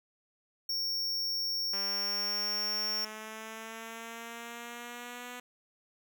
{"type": "tone", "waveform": "square", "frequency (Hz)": 5500, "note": "F8", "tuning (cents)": -27, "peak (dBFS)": -31, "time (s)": [0.69, 3.05], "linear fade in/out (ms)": 5}
{"type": "linear sweep", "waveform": "5% pulse", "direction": "up", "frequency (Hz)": [197.3, 246.9], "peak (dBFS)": -30, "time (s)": [1.73, 5.4], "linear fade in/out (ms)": 5}
{"effects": []}